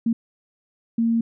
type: tone bursts at uneven times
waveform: sine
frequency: 229.8 Hz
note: A#3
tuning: 25 cents flat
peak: -17 dBFS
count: 2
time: 0.06-0.13 / 0.98-1.21 s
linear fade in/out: 5 ms
effects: none